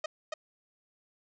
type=tone with echo; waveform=sawtooth; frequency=622.3 Hz; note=D#5; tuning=in tune; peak=-27 dBFS; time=0.04-0.06 s; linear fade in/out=5 ms; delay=280 ms; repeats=1; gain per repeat=-2 dB; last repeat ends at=0.34 s; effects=resampled to 16000 Hz + 11-bit